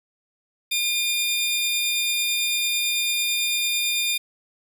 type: tone pair together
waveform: sawtooth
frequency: 2417 / 3621 Hz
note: D7 / A7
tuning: +49 / +49 cents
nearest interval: perfect fifth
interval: 700 cents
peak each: -21 dBFS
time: 0.71-4.18 s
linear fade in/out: 10 ms
effects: none